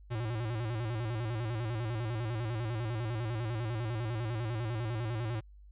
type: tone with vibrato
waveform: square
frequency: 114.3 Hz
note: A#2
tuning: 34 cents flat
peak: -33 dBFS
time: 0.1-5.41 s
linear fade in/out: 20 ms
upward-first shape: square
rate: 10 Hz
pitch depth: 95 cents each way
effects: added 50 Hz sine -51 dBFS peak until 5.71 s + resampled to 8000 Hz